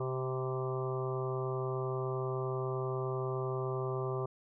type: harmonic tone with a mistuned harmonic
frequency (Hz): 130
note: C3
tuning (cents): -11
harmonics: 1 / 3 / 4 / 5 / 6 / 7 / 8 / 9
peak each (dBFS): -36 / -36 / -44 / -44 / -49 / -50 / -46 / -44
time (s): 0-4.26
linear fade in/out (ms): 5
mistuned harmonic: 8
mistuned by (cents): -22
effects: none